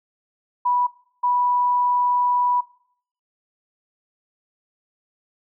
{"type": "tone bursts at uneven times", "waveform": "sine", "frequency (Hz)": 982, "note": "B5", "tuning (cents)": -10, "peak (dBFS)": -17, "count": 2, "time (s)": [[0.65, 0.87], [1.23, 2.61]], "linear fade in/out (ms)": 10, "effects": ["noise-tail reverb RT60 0.6 s tail -19 dB re dry"]}